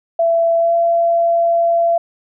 sine tone with pitch glide, 669 to 677.9 Hz, E5 to E5, +25 to +48 cents, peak -11 dBFS, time 0.19-1.98 s, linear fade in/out 5 ms, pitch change +23 cents, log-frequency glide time 0.58-0.73 s, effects none

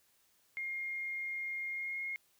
sine tone with pitch glide, 2129 to 2148 Hz, C7 to C7, +30 to +45 cents, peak -36 dBFS, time 0.57-2.16 s, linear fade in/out 0 ms, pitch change +15 cents, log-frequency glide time 1.69-1.99 s, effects white hiss -71 dBFS RMS until 2.39 s

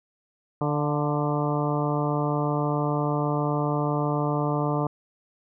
harmonic tone with a mistuned harmonic, 147.8 Hz, D3, 11 cents sharp, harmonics 1 / 2 / 3 / 4 / 5 / 6 / 7 / 8, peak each -26 / -29 / -31 / -32 / -33 / -34 / -34 / -35 dBFS, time 0.61-4.87 s, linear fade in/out 2 ms, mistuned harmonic 5, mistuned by -35 cents, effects none

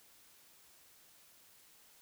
silence, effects white hiss -63 dBFS RMS until 2.01 s

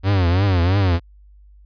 45% pulse tone with vibrato, 92.5 Hz, F#2, in tune, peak -14 dBFS, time 0.03-1 s, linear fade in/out 50 ms, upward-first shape triangle, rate 3 Hz, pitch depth 180 cents each way, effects added 50 Hz sine -44 dBFS peak until 1.65 s + resampled to 11025 Hz

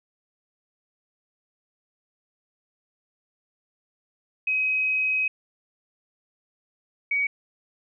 sine tone pair in turn, 2533 / 2257 Hz, D#7 / C#7, +30 / +31 cents, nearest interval major second, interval 199 cents, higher first, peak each -21 dBFS, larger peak neither, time 4.47-5.28 / 7.11-7.27 s, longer first, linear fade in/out 5 ms, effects none

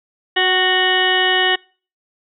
harmonic tone with a mistuned harmonic, 368.9 Hz, F#4, 5 cents flat, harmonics 1 / 2 / 3 / 4 / 5 / 6 / 8 / 9 / 10, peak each -21 / -21 / -28 / -29 / -17 / -29 / -18 / -28 / -29 dBFS, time 0.36-1.56 s, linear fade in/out 10 ms, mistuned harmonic 2, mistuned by +24 cents, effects noise-tail reverb RT60 0.4 s tail -26 dB re dry

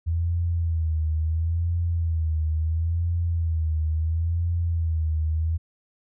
sine tone with vibrato, 81.9 Hz, E2, 11 cents flat, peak -21 dBFS, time 0.06-5.58 s, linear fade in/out 20 ms, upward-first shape sine, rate 0.73 Hz, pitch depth 77 cents each way, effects none

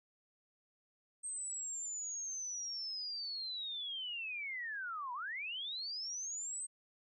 sine linear two-way sweep, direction down then up, 8372 to 945 to 8372 Hz, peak -39 dBFS, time 1.23-6.67 s, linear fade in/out 20 ms, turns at 5.13 s, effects none

